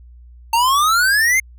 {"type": "exponential sweep", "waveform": "square", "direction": "up", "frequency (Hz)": [898, 2144], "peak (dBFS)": -13, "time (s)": [0.53, 1.4], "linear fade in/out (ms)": 5, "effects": ["added 60 Hz sine -39 dBFS peak until 1.58 s"]}